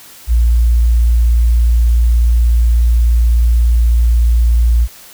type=tone; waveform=sine; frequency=58.27 Hz; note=A#1; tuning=in tune; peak=-7 dBFS; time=0.27-4.88 s; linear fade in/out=50 ms; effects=white hiss -38 dBFS RMS until 5.13 s

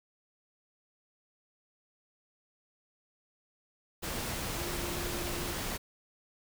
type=tone in noise; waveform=sine; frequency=349.2 Hz; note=F4; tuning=in tune; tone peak=-41 dBFS; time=4.57-5.54 s; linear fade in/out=20 ms; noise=pink; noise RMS=-36 dBFS; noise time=4.02-5.78 s; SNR=-8 dB; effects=none

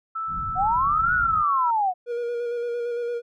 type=tone with pitch glide; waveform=sine; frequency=1318 to 1326.4 Hz; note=E6 to E6; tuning=-1 to +10 cents; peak=-26 dBFS; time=0.15-1.71 s; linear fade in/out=10 ms; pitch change=+11 cents; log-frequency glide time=0.56-0.9 s
type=low-pass noise; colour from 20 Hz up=pink; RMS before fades=-36 dBFS; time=0.27-1.44 s; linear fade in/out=50 ms; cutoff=190 Hz; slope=24 dB/octave
type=linear two-way sweep; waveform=sine; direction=up then down; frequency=706 to 1480 to 706 Hz; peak=-19 dBFS; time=0.55-1.94 s; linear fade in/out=50 ms; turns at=1.14 s
type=tone with vibrato; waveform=triangle; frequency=476.4 Hz; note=A#4; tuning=38 cents sharp; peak=-23 dBFS; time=2.06-3.22 s; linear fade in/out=50 ms; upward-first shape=square; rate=8.8 Hz; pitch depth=18 cents each way
effects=none

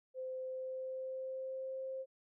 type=tone with pitch glide; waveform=sine; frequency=517 to 527.6 Hz; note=C5 to C5; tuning=-21 to +14 cents; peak=-39 dBFS; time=0.14-2.06 s; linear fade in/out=50 ms; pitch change=+35 cents; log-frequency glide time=0.41-1.8 s; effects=none

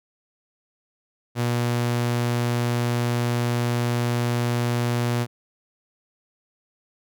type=tone; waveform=sawtooth; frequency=120 Hz; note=B2; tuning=49 cents flat; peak=-17 dBFS; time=1.35-5.27 s; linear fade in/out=50 ms; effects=none

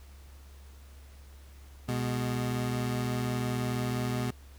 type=tone pair together; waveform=25% pulse; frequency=123.47 / 207.7 Hz; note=B2 / G#3; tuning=0 / 0 cents; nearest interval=major sixth; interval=900 cents; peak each=-26 / -33 dBFS; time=1.88-4.31 s; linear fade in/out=10 ms; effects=added 69 Hz sine -48 dBFS peak until 4.58 s + pink hiss -59 dBFS RMS until 4.58 s

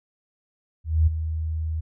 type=tone with ADSR envelope; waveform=sine; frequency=79.5 Hz; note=D#2; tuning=38 cents sharp; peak=-13 dBFS; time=0.84-1.81 s; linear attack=230 ms; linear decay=14 ms; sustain=-11 dB; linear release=14 ms; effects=none

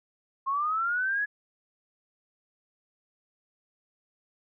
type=linear sweep; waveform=sine; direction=up; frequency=1062 to 1700 Hz; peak=-25 dBFS; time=0.46-1.26 s; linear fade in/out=20 ms; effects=none

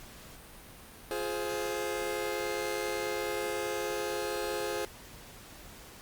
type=chord; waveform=sawtooth; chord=F minor; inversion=none; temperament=just; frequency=349.2 / 419.1 / 523.8 Hz; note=F4 / Ab4 / C5; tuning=0 / +16 / +2 cents; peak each=-34 / -31 / -32 dBFS; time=1.11-4.85 s; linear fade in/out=0 ms; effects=pink hiss -50 dBFS RMS until 6.01 s + Opus 48 kbps

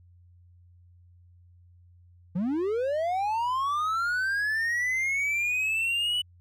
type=linear sweep; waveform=triangle; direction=up; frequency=163.1 to 2978 Hz; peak=-23 dBFS; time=2.35-6.22 s; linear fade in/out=10 ms; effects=added 88 Hz sine -53 dBFS peak until 6.4 s

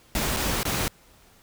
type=noise with dropouts; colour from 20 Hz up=pink; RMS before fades=-26 dBFS; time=0.15-0.88 s; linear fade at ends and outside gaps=1 ms; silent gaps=0.365-0.369 / 0.631-0.652 s; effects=pink hiss -56 dBFS RMS until 1.42 s

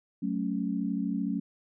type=chord; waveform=sine; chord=F# minor; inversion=none; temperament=equal with one note detuned; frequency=186.82 / 220 / 277.2 Hz; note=F#3 / A3 / C#4; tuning=+17 / 0 / 0 cents; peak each=-32 dBFS; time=0.22-1.4 s; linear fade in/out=10 ms; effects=none

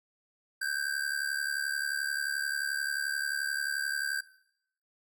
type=ring-modulated tone; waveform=square; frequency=1568 Hz; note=G6; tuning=in tune; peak=-28 dBFS; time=0.61-4.21 s; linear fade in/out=10 ms; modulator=35.7 Hz; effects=noise-tail reverb RT60 0.7 s tail -17 dB re dry

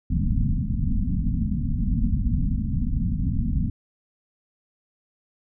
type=low-pass noise; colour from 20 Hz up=pink; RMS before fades=-23 dBFS; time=0.1-3.7 s; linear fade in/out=5 ms; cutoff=260 Hz; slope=96 dB/octave; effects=none

